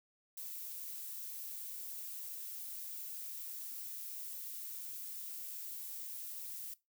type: noise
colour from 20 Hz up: violet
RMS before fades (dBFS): -45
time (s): 0.37-6.74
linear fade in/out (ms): 5
effects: noise-tail reverb RT60 0.2 s tail -18 dB re dry